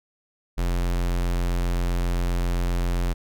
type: tone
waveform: square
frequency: 43.79 Hz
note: F1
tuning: 5 cents sharp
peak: -22 dBFS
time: 0.57-3.14 s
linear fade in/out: 20 ms
effects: none